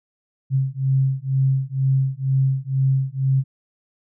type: beating tone pair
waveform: sine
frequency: 132.9 / 135 Hz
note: C3 / C#3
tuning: +27 / -45 cents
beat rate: 2.1 Hz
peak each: -20 dBFS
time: 0.5-3.44 s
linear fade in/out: 50 ms
effects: none